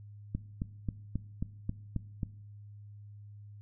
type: click train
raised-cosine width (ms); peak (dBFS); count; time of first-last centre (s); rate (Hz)
5; -20; 8; 0.35-2.232; 3.72
effects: noise-tail reverb RT60 0.7 s tail -19 dB re dry + added 103 Hz sine -47 dBFS peak until 3.61 s